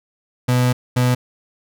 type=tone bursts at uneven times; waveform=35% pulse; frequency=124.8 Hz; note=B2; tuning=19 cents sharp; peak=-12 dBFS; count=2; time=0.48-0.73 / 0.96-1.15 s; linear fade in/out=10 ms; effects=none